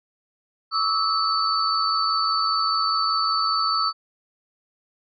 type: tone cluster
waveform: sine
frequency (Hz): 1136 / 1196 / 1301 / 4507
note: C#6 / D6 / E6 / C#8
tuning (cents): +42 / +31 / -23 / +28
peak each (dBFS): -29 / -31 / -22 / -24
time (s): 0.71-3.93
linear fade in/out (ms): 50
effects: none